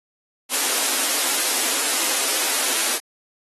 white high-pass noise, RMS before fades -21 dBFS, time 0.49-3 s, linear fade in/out 50 ms, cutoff 240 Hz, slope 96 dB/octave, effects AAC 32 kbps

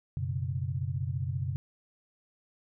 sine chord, F# suspended fourth, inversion none, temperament equal, 92.5 / 123.47 / 138.59 Hz, F#2 / B2 / C#3, 0 / 0 / 0 cents, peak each -34 dBFS, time 0.17-1.56 s, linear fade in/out 0 ms, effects none

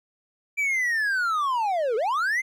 triangle linear two-way sweep, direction down then up, 2349 to 416.4 to 2131 Hz, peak -20 dBFS, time 0.57-2.42 s, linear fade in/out 20 ms, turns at 1.96 s, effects none

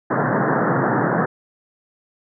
pink band-pass noise, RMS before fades -19 dBFS, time 0.1-1.26 s, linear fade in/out 10 ms, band 120 to 1800 Hz, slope 96 dB/octave, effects none

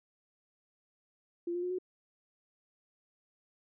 sine tone with pitch steps, 345.1 / 352.4 / 359.8 / 367.3 Hz, F4 / F4 / F#4 / F#4, -21 / +16 / -48 / -13 cents, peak -32 dBFS, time 1.47-1.786 s, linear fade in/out 5 ms, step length 79 ms, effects none

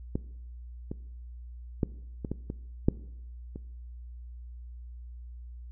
clicks, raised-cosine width 3 ms, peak -16 / -21 / -12 / -20 / -18 / -21 / -8 / -26 dBFS, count 8, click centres 0.155 / 0.915 / 1.832 / 2.248 / 2.316 / 2.501 / 2.885 / 3.559 s, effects noise-tail reverb RT60 0.8 s tail -20 dB re dry + added 60 Hz sine -41 dBFS peak until 5.71 s

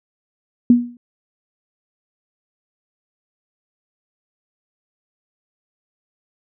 sine tone with exponential decay, 241.3 Hz, B3, 40 cents flat, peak -4 dBFS, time 0.7-0.97 s, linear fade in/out 2 ms, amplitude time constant 58 ms, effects none

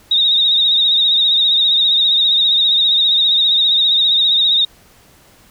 sine tone with vibrato, 3729 Hz, A#7, in tune, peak -10 dBFS, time 0.11-4.65 s, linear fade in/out 5 ms, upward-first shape sine, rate 15 Hz, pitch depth 54 cents each way, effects pink hiss -48 dBFS RMS until 5.5 s

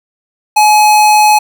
square tone, 847 Hz, G#5, 34 cents sharp, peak -5 dBFS, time 0.56-1.39 s, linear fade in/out 10 ms, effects none

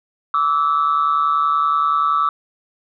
sine tone pair together, 1156.5 / 1307 Hz, D6 / E6, -27 / -15 cents, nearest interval major second, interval 212 cents, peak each -16 dBFS, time 0.34-2.29 s, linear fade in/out 2 ms, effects tanh soft clip ceiling -9 dBFS

